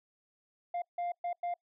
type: tone bursts at uneven times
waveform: sine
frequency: 700 Hz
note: F5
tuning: 4 cents sharp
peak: -29 dBFS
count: 4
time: 0.74-0.82 / 0.98-1.12 / 1.24-1.33 / 1.43-1.54 s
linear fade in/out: 5 ms
effects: noise-tail reverb RT60 0.1 s tail -26 dB re dry + tanh soft clip ceiling -31 dBFS